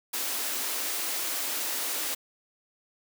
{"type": "high-pass noise", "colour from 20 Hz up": "white", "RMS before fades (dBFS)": -31, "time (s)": [0.13, 2.15], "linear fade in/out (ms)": 10, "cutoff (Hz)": 240, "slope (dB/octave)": 96, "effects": []}